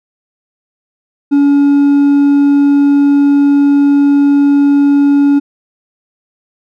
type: tone with hard clipping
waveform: triangle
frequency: 283.7 Hz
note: C#4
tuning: 40 cents sharp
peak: -6 dBFS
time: 1.31-5.4 s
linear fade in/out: 20 ms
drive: 5 dB
effects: none

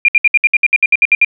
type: tone bursts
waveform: sine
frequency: 2400 Hz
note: D7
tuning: 37 cents sharp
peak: -5 dBFS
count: 13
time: 0.05-1.247 s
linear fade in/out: 2 ms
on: 33 ms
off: 64 ms
effects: none

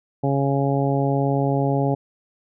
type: harmonic tone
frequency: 138.59 Hz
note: C#3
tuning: in tune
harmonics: 1 / 2 / 3 / 4 / 5 / 6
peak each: -21 / -24 / -26 / -27 / -28 / -29 dBFS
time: 0.23-1.95 s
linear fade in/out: 10 ms
effects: none

